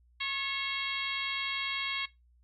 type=harmonic tone with a mistuned harmonic; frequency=546 Hz; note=C#5; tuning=26 cents flat; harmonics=2 / 3 / 4 / 5 / 6 / 7 / 8; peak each=-42 / -43 / -35 / -40 / -38 / -42 / -46 dBFS; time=0.2-2.06 s; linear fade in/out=10 ms; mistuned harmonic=3; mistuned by=+62 cents; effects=noise-tail reverb RT60 0.2 s tail -19 dB re dry + added 60 Hz sine -61 dBFS peak until 2.43 s